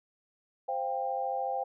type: chord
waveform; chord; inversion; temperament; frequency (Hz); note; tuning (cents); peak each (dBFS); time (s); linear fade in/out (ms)
sine; C suspended fourth; none; equal with one note detuned; 523.3 / 698.5 / 792.2; C5 / F5 / G5; 0 / 0 / +18; -35 / -36 / -32; 0.68-1.64; 10
effects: none